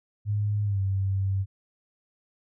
sine tone with pitch glide, 103.83 to 96.88 Hz, G#2 to G2, 0 to -20 cents, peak -23 dBFS, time 0.25-1.46 s, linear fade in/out 50 ms, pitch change -120 cents, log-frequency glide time 0.64-0.8 s, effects none

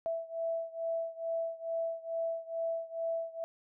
sine beating tone pair, 660 / 662.3 Hz, E5 / E5, +2 / +8 cents, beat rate 2.3 Hz, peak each -35 / -37 dBFS, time 0.06-3.44 s, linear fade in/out 0 ms, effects none

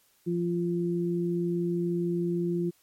sine tone pair together, 172.9 / 346.6 Hz, F3 / F4, -17 / -13 cents, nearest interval octave, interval 1204 cents, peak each -28 dBFS, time 0.26-2.71 s, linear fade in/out 20 ms, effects white hiss -65 dBFS RMS until 2.82 s + MP3 64 kbps

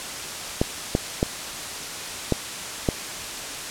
clicks, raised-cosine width 2 ms, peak -5 dBFS, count 5, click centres 0.615 / 0.951 / 1.229 / 2.323 / 2.888 s, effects white hiss -32 dBFS RMS until 3.7 s + low-pass 9000 Hz 12 dB/octave

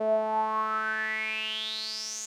sawtooth tone with band-pass filter sweep, 217.7 Hz, A3, 18 cents flat, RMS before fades -30 dBFS, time 0-2.26 s, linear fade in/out 10 ms, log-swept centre 570 to 6900 Hz, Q 9.5, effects none

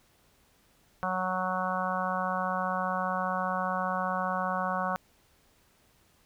harmonic tone, 185 Hz, F#3, in tune, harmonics 1 / 3 / 4 / 5 / 6 / 7 / 8, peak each -36 / -36 / -34 / -37 / -33 / -37 / -37 dBFS, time 1.03-4.96 s, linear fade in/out 0 ms, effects pink hiss -65 dBFS RMS until 6.25 s

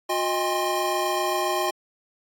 square tone cluster, 360.2 / 625 / 805 / 1053 Hz, F#4 / D#5 / G5 / C6, -46 / +8 / +46 / +11 cents, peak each -29 dBFS, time 0.09-1.71 s, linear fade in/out 10 ms, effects AAC 64 kbps

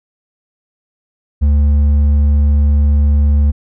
sine tone with hard clipping, 72.8 Hz, D2, 15 cents flat, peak -9 dBFS, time 1.41-3.52 s, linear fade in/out 20 ms, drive 4 dB, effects none

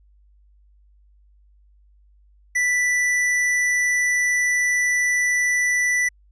sine tone with hard clipping, 1975.5 Hz, B6, in tune, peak -19 dBFS, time 2.55-6.09 s, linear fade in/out 10 ms, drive 14 dB, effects added 50 Hz sine -52 dBFS peak until 6.31 s + resampled to 22050 Hz

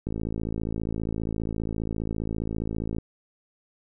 click train, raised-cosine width 3 ms, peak -17 dBFS, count 161, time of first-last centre 0.07-2.984 s, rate 54.9 Hz, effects none

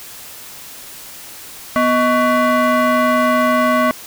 sine tone with frequency modulation, 246.9 Hz, B3, in tune, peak -9 dBFS, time 1.76-3.91 s, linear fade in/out 0 ms, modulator 874 Hz, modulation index 1.5, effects tanh soft clip ceiling -10 dBFS + white hiss -35 dBFS RMS until 4.06 s

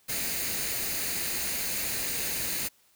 white noise with comb filter, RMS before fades -31 dBFS, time 0.08-2.69 s, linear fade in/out 20 ms, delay 0.45 ms, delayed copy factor +0.5, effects white hiss -64 dBFS RMS until 2.95 s

